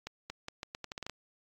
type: accelerating click train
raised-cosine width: 0.2 ms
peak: -22 dBFS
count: 11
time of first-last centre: 0.07-1.097 s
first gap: 230 ms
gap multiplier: 0.8
effects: AAC 48 kbps